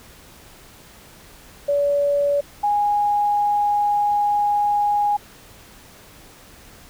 sine tone pair in turn, 572 / 824.7 Hz, D5 / G#5, -46 / -12 cents, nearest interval tritone, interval 634 cents, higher second, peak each -16 dBFS, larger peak neither, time 1.68-2.41 / 2.63-5.17 s, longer second, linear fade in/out 10 ms, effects pink hiss -46 dBFS RMS until 6.89 s

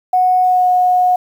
sine tone with pitch glide, 735 to 727.4 Hz, F#5 to F#5, -12 to -30 cents, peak -9 dBFS, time 0.13-1.16 s, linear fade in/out 5 ms, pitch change -18 cents, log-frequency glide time 0.43-0.69 s, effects 7-bit

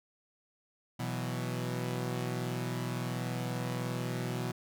sawtooth chord, B suspended fourth, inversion none, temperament equal, 123.47 / 164.81 / 185 Hz, B2 / E3 / F#3, 0 / 0 / 0 cents, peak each -31 / -35 / -37 dBFS, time 0.99-4.52 s, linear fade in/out 10 ms, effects none

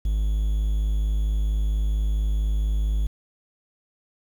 triangle tone with quantisation, 52.2 Hz, G#1, 10 cents sharp, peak -18 dBFS, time 0.05-3.07 s, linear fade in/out 5 ms, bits 8, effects none

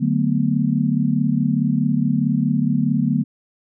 sine chord, B minor seventh, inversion first, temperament just, 148.16 / 185.21 / 222.2 / 246.9 Hz, D3 / F#3 / A3 / B3, +16 / +2 / +17 / 0 cents, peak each -21 / -23 / -21 / -21 dBFS, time 0-3.24 s, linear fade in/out 20 ms, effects none

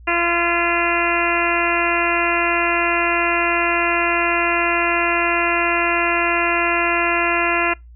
harmonic tone with a mistuned harmonic, 342.9 Hz, F4, 32 cents flat, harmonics 1 / 2 / 3 / 4 / 5 / 6 / 7 / 8, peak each -24 / -24 / -24 / -24 / -24 / -24 / -24 / -24 dBFS, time 0.07-7.74 s, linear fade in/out 10 ms, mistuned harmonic 7, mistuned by +23 cents, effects noise-tail reverb RT60 0.2 s tail -25 dB re dry + added 59 Hz sine -39 dBFS peak until 7.95 s

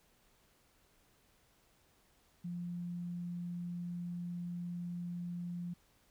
sine tone, 174.61 Hz, F3, in tune, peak -38 dBFS, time 2.44-5.74 s, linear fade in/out 10 ms, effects pink hiss -70 dBFS RMS until 6.1 s

